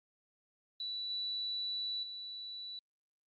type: tone with level steps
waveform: sine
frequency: 3951 Hz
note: B7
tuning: in tune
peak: -37 / -35 / -42 dBFS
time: 0.8-2.79 s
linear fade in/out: 2 ms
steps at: 1.1 / 2.03 s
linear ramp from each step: 2 ms
effects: Opus 24 kbps